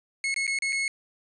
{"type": "tone with dropouts", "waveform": "40% pulse", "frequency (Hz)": 2181, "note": "C#7", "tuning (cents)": -29, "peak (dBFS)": -24, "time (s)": [0.24, 0.88], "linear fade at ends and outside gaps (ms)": 1, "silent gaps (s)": [[0.342, 0.362], [0.468, 0.477], [0.588, 0.622], [0.724, 0.728]], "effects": ["resampled to 24000 Hz"]}